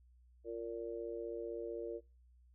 harmonic tone, 115.7 Hz, A#2, 13 cents flat, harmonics 3 / 4 / 5, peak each -44 / -42 / -47 dBFS, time 0.44-2.01 s, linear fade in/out 50 ms, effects noise-tail reverb RT60 0.3 s tail -22 dB re dry + added 61 Hz sine -62 dBFS peak until 2.54 s

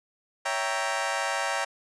20% pulse chord, C# diminished seventh, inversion none, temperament equal with one note detuned, 557.9 / 659.3 / 784 / 932.3 Hz, C#5 / E5 / G5 / Bb5, +11 / 0 / 0 / 0 cents, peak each -28 / -28 / -26 / -27 dBFS, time 0.45-1.65 s, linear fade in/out 10 ms, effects resampled to 22050 Hz

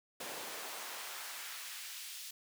pink noise with high-pass filter sweep, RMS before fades -45 dBFS, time 0.2-2.31 s, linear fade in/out 5 ms, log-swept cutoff 360 to 3700 Hz, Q 0.82, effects none

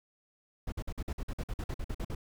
brown noise bursts, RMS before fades -35 dBFS, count 15, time 0.67-2.15 s, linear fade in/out 5 ms, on 52 ms, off 50 ms, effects none

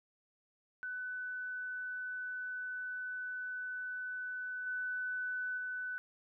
sine tone with level steps, 1499 Hz, F#6, 22 cents sharp, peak -38 / -35 / -37 dBFS, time 0.83-5.98 s, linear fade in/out 0 ms, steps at 4.66 / 5.57 s, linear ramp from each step 10 ms, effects none

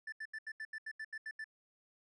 triangle tone bursts, 1760 Hz, A6, in tune, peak -39 dBFS, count 11, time 0.07-1.443 s, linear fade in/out 5 ms, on 53 ms, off 79 ms, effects resampled to 22050 Hz

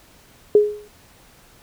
sine tone with exponential decay, 417.8 Hz, G#4, 10 cents sharp, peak -6 dBFS, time 0.55-0.88 s, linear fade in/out 2 ms, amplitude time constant 70 ms, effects pink hiss -51 dBFS RMS until 1.62 s

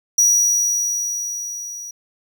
square tone with level ramp, 5800 Hz, F#8, 35 cents flat, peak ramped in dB -11 to -31 dBFS, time 0.18-1.91 s, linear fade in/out 5 ms, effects none

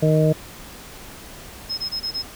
harmonic tone, 155.7 Hz, D#3, 2 cents sharp, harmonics 1 / 2 / 3 / 4, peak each -16 / -24 / -21 / -21 dBFS, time 0.02-0.33 s, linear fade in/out 10 ms
sine tone bursts, 5150 Hz, E8, 41 cents flat, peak -23 dBFS, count 5, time 1.69-2.228 s, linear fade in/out 20 ms, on 90 ms, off 22 ms
effects pink hiss -40 dBFS RMS until 2.35 s

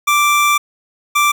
25% pulse tone pair in turn, 1174 / 1174 Hz, D6 / D6, -1 / -1 cents, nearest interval unison, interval 0 cents, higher neither, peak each -7 dBFS, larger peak neither, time 0.07-0.58 / 1.15-1.32 s, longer first, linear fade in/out 10 ms, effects none

